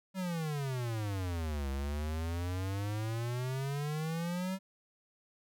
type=exponential two-way sweep; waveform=square; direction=down then up; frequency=193.2 to 67.2 to 193.2 Hz; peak=-34 dBFS; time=0.14-4.59 s; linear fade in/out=50 ms; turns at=1.7 s; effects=none